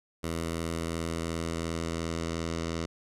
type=tone with low-pass filter sweep; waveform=10% pulse; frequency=82.8 Hz; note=E2; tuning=8 cents sharp; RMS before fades=-33 dBFS; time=0.23-2.86 s; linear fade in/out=10 ms; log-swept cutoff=11000 to 6600 Hz; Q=1.4; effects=none